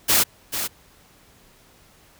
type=noise with echo; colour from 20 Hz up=white; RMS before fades=-17 dBFS; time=0.08-0.24 s; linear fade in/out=20 ms; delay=440 ms; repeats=1; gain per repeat=-9 dB; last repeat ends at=0.68 s; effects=pink hiss -54 dBFS RMS until 2.19 s